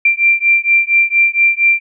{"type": "beating tone pair", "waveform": "sine", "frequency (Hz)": [2361, 2365.3], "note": ["D7", "D7"], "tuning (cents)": [9, 12], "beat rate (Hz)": 4.3, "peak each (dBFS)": -12, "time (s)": [0.05, 1.8], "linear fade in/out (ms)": 5, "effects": []}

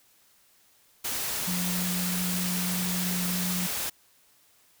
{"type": "tone in noise", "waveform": "sine", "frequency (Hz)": 180.3, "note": "F#3", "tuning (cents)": -45, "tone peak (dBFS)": -29, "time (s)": [1.47, 3.67], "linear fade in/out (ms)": 10, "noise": "white", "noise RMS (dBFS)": -31, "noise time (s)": [1.04, 3.9], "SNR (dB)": -1, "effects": ["white hiss -62 dBFS RMS until 4.8 s"]}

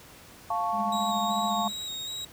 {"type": "chord", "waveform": "sine", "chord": "F augmented", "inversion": "none", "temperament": "equal", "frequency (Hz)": [698.5, 880, 1108.7], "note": ["F5", "A5", "C#6"], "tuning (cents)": [0, 0, 0], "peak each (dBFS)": -30, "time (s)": [0.5, 1.68], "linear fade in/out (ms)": 5}
{"type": "tone with tremolo", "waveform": "triangle", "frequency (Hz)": 207.7, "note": "G#3", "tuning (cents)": 0, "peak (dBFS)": -27, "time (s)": [0.72, 1.73], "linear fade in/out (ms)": 50, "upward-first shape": "triangle", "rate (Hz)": 14, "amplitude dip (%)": 75}
{"type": "tone with vibrato", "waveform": "35% pulse", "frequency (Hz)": 3791, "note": "A#7", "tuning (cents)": 28, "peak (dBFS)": -32, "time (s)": [0.92, 2.25], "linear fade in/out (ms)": 5, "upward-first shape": "square", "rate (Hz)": 2.6, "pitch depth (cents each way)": 18}
{"effects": ["pink hiss -50 dBFS RMS until 2.32 s", "high-pass 60 Hz 12 dB/octave"]}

